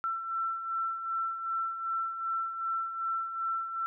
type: beating tone pair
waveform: sine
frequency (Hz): 1340 / 1342.6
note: E6 / E6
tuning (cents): +28 / +31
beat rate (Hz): 2.6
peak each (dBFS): -39 / -31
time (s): 0.04-3.86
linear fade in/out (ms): 0
effects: none